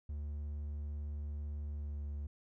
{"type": "tone with pitch glide", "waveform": "triangle", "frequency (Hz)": [73.5, 72.57], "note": ["D2", "D2"], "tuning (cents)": [2, -20], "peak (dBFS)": -36, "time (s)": [0.09, 2.27], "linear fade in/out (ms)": 5, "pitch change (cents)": -22, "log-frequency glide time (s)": [1.76, 2.04], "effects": []}